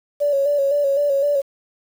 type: tone with vibrato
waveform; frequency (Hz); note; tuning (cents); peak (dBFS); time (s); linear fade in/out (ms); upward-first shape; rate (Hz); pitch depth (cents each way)
sine; 566; C#5; +36; -15; 0.2-1.42; 20; square; 3.9; 42
effects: 7-bit